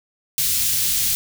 white band-stop noise, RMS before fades -20 dBFS, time 0.38-1.15 s, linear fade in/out 0 ms, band 140 to 3200 Hz, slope 12 dB/octave, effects none

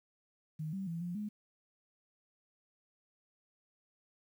sine tone with pitch steps, 155.6 / 192.9 / 167.1 / 175.4 / 209.7 Hz, D#3 / G3 / E3 / F3 / G#3, 0 / -28 / +24 / +8 / +17 cents, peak -36 dBFS, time 0.59-1.29 s, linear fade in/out 10 ms, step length 140 ms, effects 11-bit

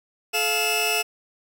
sawtooth tone cluster, 430.7 / 700 / 2624 / 2871 Hz, A4 / F5 / E7 / F7, -37 / +4 / -9 / +47 cents, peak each -25 / -24 / -20 / -26 dBFS, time 0.33-1.03 s, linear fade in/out 20 ms, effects none

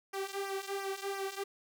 sawtooth tone with flanger, 392.3 Hz, G4, 1 cent sharp, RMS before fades -38 dBFS, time 0.13-1.44 s, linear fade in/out 10 ms, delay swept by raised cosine 0.25 to 2.65 ms, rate 2.9 Hz, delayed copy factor -0.8, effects none

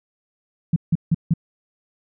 sine tone bursts, 164.81 Hz, E3, in tune, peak -13 dBFS, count 4, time 0.73-1.338 s, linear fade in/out 5 ms, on 32 ms, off 160 ms, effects none

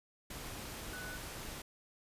sine tone in noise, 1488 Hz, F#6, 9 cents sharp, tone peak -45 dBFS, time 0.93-1.17 s, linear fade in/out 5 ms, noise pink, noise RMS -45 dBFS, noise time 0.3-1.62 s, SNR -3 dB, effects resampled to 32000 Hz

